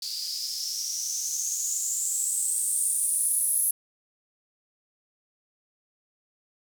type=noise with band-pass filter sweep; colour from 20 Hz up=violet; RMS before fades=-28 dBFS; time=0.02-3.71 s; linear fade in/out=5 ms; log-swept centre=4600 to 11000 Hz; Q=9.5; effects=none